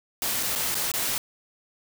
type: noise with dropouts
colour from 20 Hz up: white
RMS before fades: -27 dBFS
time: 0.22-1.18 s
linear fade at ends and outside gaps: 1 ms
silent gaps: 0.428-0.431 / 0.553-0.558 / 0.745-0.752 / 0.917-0.938 s
effects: none